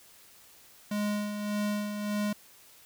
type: tone with tremolo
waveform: square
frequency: 207.7 Hz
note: G#3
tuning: in tune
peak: -28 dBFS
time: 0.91-2.33 s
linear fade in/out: 5 ms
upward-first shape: sine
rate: 1.7 Hz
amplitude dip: 50%
effects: white hiss -56 dBFS RMS until 2.85 s